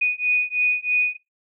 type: beating tone pair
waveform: sine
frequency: 2476 / 2479.1 Hz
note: D#7 / D#7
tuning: -9 / -7 cents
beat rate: 3.1 Hz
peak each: -22 dBFS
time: 0.01-1.17 s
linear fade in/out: 10 ms
effects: noise-tail reverb RT60 0.2 s tail -21 dB re dry